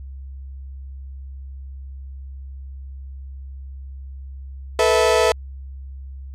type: chord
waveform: 35% pulse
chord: A suspended second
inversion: none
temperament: equal with one note detuned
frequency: 440 / 493.9 / 650.2 Hz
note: A4 / B4 / E5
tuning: 0 / 0 / -24 cents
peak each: -17 dBFS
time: 4.79-5.32 s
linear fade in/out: 2 ms
effects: added 67 Hz sine -32 dBFS peak until 6.34 s + low-pass 9000 Hz 12 dB/octave